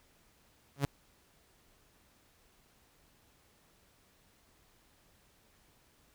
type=tone with exponential growth; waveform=sawtooth; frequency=140 Hz; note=C#3; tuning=18 cents sharp; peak=-22 dBFS; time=0.76-0.85 s; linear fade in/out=2 ms; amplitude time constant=19 ms; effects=pink hiss -67 dBFS RMS until 6.14 s